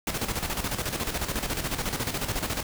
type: noise with tremolo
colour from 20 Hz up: pink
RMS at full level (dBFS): -28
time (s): 0.07-2.63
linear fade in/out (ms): 2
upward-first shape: square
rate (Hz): 14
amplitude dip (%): 60
effects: none